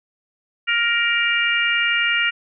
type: harmonic tone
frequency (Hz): 469.2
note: A#4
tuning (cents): +11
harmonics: 3 / 4 / 5 / 6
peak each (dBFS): -22 / -22 / -22 / -22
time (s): 0.67-2.31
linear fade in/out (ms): 20
effects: none